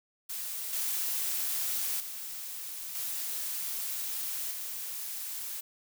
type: noise with level steps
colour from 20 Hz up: blue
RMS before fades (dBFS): -37 / -32 / -40 / -35 / -38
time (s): 0.29-5.61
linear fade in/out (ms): 10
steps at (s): 0.73 / 2 / 2.95 / 4.51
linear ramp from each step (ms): 2
effects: none